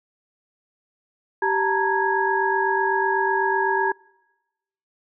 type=tone cluster; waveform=sine; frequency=387.9 / 893 / 941 / 1656 Hz; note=G4 / A5 / A#5 / G#6; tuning=-18 / +25 / +16 / -5 cents; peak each=-24 dBFS; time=1.42-3.92 s; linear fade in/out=5 ms; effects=noise-tail reverb RT60 1.0 s tail -25 dB re dry